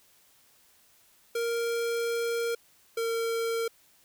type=tone pair in turn; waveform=square; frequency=466.2 / 458.2 Hz; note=A#4 / A#4; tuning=0 / -30 cents; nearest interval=unison; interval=30 cents; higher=first; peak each=-28 dBFS; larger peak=neither; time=1.35-2.55 / 2.97-3.68 s; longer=first; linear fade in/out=5 ms; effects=white hiss -62 dBFS RMS until 4.04 s